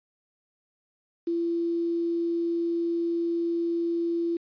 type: tone with quantisation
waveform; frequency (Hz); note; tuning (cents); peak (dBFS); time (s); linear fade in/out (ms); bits
sine; 338.4; E4; +45; -24; 1.27-4.37; 5; 8
effects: resampled to 11025 Hz